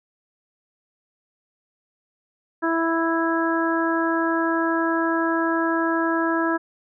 harmonic tone, 329.6 Hz, E4, in tune, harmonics 1 / 2 / 3 / 4 / 5, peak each -22 / -28 / -27 / -28 / -27 dBFS, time 2.62-6.58 s, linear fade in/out 20 ms, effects none

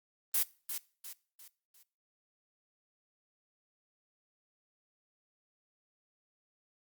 blue noise with echo, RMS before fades -29 dBFS, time 0.34-0.43 s, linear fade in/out 5 ms, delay 350 ms, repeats 4, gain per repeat -8 dB, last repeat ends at 1.83 s, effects noise-tail reverb RT60 0.4 s tail -21 dB re dry + Opus 32 kbps

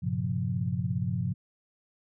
sine tone cluster, 98.2 / 116.2 / 133 / 176.8 Hz, G2 / A#2 / C3 / F3, +4 / -5 / +29 / +22 cents, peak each -33 / -33 / -32 / -32 dBFS, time 0.02-1.34 s, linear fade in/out 20 ms, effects none

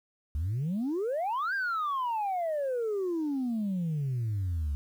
sine exponential two-way sweep, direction up then down, 69.3 to 1630 to 69.3 Hz, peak -26 dBFS, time 0.35-4.75 s, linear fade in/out 0 ms, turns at 1.54 s, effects tanh soft clip ceiling -26 dBFS + 10-bit

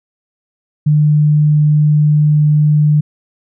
sine tone, 150.2 Hz, D3, 39 cents sharp, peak -7 dBFS, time 0.86-3.01 s, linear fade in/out 10 ms, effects none

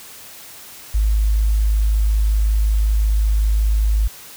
sine tone, 52.7 Hz, G#1, 26 cents sharp, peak -13 dBFS, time 0.94-4.08 s, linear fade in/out 10 ms, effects white hiss -39 dBFS RMS until 4.36 s

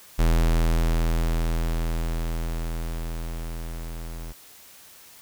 square tone with level ramp, 41.2 Hz, E1, in tune, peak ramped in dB -17 to -34 dBFS, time 0.18-4.33 s, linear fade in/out 20 ms, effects white hiss -49 dBFS RMS until 5.21 s

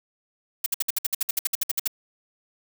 blue noise bursts, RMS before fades -23 dBFS, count 16, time 0.64-1.877 s, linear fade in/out 5 ms, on 22 ms, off 59 ms, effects none

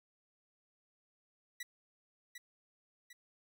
sawtooth tone with echo, 1954 Hz, B6, 19 cents flat, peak -37 dBFS, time 1.6-1.63 s, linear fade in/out 5 ms, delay 750 ms, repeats 2, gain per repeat -6 dB, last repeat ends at 3.13 s, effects none

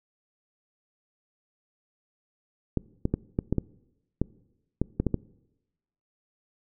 clicks, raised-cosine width 3 ms, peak -11 dBFS, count 11, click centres 2.773 / 3.054 / 3.14 / 3.389 / 3.526 / 3.583 / 4.216 / 4.816 / 5 / 5.067 / 5.143 s, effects noise-tail reverb RT60 1.0 s tail -23 dB re dry

